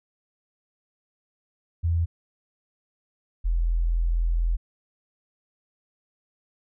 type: tone pair in turn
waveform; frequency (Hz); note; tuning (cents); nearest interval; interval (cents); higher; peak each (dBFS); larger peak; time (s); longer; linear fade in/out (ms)
sine; 84 / 42.05; E2 / E1; +33 / +35; octave; 1198; first; -20; neither; 1.83-2.06 / 3.44-4.57; second; 20
effects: none